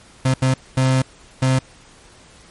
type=tone bursts at uneven times; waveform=35% pulse; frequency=130.81 Hz; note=C3; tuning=in tune; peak=-12 dBFS; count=4; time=0.25-0.34 / 0.42-0.54 / 0.77-1.02 / 1.42-1.59 s; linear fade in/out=5 ms; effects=pink hiss -47 dBFS RMS until 2.5 s + MP3 48 kbps